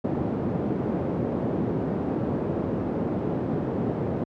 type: band-pass noise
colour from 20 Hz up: pink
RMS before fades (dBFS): -27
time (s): 0.04-4.24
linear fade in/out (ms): 5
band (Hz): 150 to 450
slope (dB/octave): 12
effects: high-pass 60 Hz 12 dB/octave